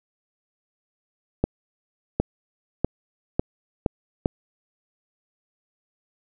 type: accelerating click train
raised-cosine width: 2 ms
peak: -6 dBFS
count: 6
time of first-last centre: 1.44-4.259 s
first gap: 760 ms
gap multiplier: 0.85
effects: none

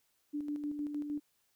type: tone with tremolo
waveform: sine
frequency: 293.7 Hz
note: D4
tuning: in tune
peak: -33 dBFS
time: 0.33-1.2 s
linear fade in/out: 20 ms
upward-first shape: square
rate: 6.5 Hz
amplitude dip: 45%
effects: white hiss -75 dBFS RMS until 1.55 s

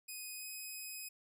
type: tone with pitch glide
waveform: 5% pulse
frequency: 2500 to 2522 Hz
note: D#7 to D#7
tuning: +8 to +23 cents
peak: -35 dBFS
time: 0.08-1.09 s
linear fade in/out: 10 ms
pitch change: +15 cents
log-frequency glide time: 0.37-0.46 s
effects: none

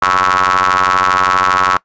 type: ring-modulated tone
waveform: sawtooth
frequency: 92.5 Hz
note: F#2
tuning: in tune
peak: -3 dBFS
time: 0.02-1.77 s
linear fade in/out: 0 ms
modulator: 1210 Hz
effects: noise-tail reverb RT60 0.1 s tail -22 dB re dry + resampled to 16000 Hz

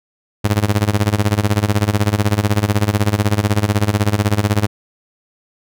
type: tone with tremolo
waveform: sawtooth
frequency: 103.83 Hz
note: G#2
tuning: in tune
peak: -6 dBFS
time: 0.44-4.67 s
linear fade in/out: 10 ms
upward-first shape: sine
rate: 16 Hz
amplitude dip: 90%
effects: none

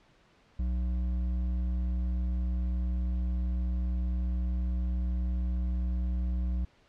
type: tone with hard clipping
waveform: triangle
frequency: 61.3 Hz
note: B1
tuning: 12 cents flat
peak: -29 dBFS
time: 0.59-6.65 s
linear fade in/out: 5 ms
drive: 11 dB
effects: pink hiss -63 dBFS RMS until 6.88 s + low-pass 4000 Hz 12 dB/octave

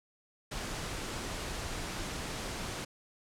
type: noise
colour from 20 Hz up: pink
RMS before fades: -38 dBFS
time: 0.51-2.85 s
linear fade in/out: 10 ms
effects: low-pass 9000 Hz 12 dB/octave

